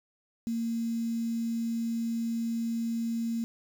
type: tone with quantisation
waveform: sine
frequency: 230 Hz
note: A#3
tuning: 23 cents flat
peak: -28 dBFS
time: 0.47-3.44 s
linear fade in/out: 0 ms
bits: 8
effects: none